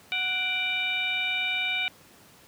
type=harmonic tone with a mistuned harmonic; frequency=740 Hz; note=F#5; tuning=in tune; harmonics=1 / 2 / 3 / 4 / 5; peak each=-39 / -37 / -27 / -33 / -33 dBFS; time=0.12-1.88 s; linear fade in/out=0 ms; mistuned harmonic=3; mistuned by=+99 cents; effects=pink hiss -54 dBFS RMS until 2.47 s + high-pass 100 Hz 12 dB/octave